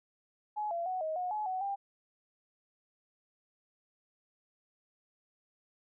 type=tone with pitch steps; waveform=sine; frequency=844 / 682 / 742 / 630 / 725 / 849 / 747 / 795 Hz; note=G#5 / F5 / F#5 / D#5 / F#5 / G#5 / F#5 / G5; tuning=+28 / -41 / +5 / +21 / -35 / +38 / +16 / +24 cents; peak=-32 dBFS; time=0.56-1.76 s; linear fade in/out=20 ms; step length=150 ms; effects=none